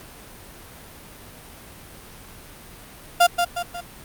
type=tone with echo; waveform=35% pulse; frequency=698.5 Hz; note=F5; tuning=in tune; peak=-10 dBFS; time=3.2-3.27 s; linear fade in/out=10 ms; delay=180 ms; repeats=3; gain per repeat=-6 dB; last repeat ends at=3.81 s; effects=pink hiss -43 dBFS RMS until 4.04 s + Opus 48 kbps